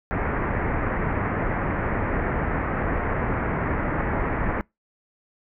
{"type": "low-pass noise", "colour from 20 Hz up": "pink", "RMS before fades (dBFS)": -25, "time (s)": [0.11, 4.61], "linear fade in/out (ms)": 0, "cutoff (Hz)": 2100, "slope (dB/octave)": 48, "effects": ["noise-tail reverb RT60 0.2 s tail -25 dB re dry"]}